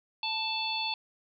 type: harmonic tone with a mistuned harmonic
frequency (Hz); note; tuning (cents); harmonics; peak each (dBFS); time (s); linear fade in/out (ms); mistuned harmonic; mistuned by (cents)
882; A5; +4; 1 / 3 / 4 / 5; -35 / -35 / -35 / -35; 0.23-0.94; 2; 4; -26
effects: none